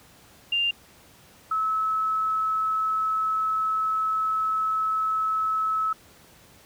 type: tone pair in turn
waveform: sine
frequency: 2794 / 1297.4 Hz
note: F7 / E6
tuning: 0 / -28 cents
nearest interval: octave + minor second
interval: 1328 cents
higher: first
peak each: -21 / -22 dBFS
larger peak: first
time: 0.52-0.71 / 1.51-5.93 s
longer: second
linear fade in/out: 5 ms
effects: pink hiss -53 dBFS RMS until 6.65 s + high-pass 60 Hz 12 dB/octave